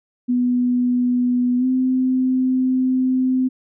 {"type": "tone with pitch glide", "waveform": "sine", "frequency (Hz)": [246.9, 257.5], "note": ["B3", "C4"], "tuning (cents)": [0, -28], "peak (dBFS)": -15, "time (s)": [0.28, 3.49], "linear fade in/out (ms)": 20, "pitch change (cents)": 72, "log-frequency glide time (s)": [1.58, 1.65], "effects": []}